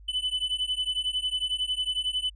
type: beating tone pair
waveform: triangle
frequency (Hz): 3000 / 3011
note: F#7 / F#7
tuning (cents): +23 / +30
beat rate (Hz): 11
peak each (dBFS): -28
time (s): 0.08-2.3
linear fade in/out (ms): 10
effects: added 50 Hz sine -46 dBFS peak until 2.35 s + resampled to 22050 Hz